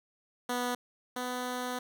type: tone pair in turn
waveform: 10% pulse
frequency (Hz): 246 / 249.4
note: B3 / B3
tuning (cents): -7 / +17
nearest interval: unison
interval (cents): 24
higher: second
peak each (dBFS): -22 / -25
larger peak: first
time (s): 0.49-0.75 / 1.16-1.79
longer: second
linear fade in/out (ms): 5
effects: none